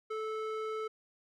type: tone with band-pass filter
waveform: square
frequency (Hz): 436.6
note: A4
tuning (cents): -13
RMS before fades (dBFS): -37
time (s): 0.1-0.88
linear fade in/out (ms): 10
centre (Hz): 900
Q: 1.7
effects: none